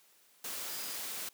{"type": "tone in noise", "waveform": "sine", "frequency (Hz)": 4919, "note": "D#8", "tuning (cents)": -21, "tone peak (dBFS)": -48, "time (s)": [0.69, 0.96], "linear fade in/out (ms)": 5, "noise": "white", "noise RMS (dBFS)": -40, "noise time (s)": [0.44, 1.29], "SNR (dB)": -11, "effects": ["white hiss -65 dBFS RMS until 1.33 s", "high-pass 200 Hz 12 dB/octave"]}